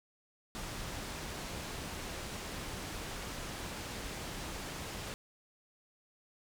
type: low-pass noise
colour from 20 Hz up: pink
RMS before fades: -42 dBFS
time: 0.55-5.14 s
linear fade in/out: 0 ms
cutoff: 9300 Hz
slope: 12 dB/octave
effects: none